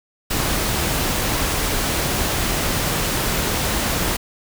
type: noise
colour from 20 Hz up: pink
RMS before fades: -21 dBFS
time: 0.3-4.17 s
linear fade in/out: 10 ms
effects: none